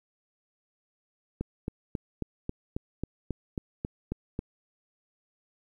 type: click train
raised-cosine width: 3 ms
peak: -18 dBFS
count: 12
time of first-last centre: 1.41-4.391 s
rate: 3.69 Hz
effects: 10-bit